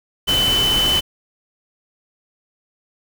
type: tone in noise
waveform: sine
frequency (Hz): 3025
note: F#7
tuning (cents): +38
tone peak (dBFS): -15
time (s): 0.27-1.01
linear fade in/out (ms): 20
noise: pink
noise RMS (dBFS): -23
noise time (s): 0.27-1.01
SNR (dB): +5
effects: none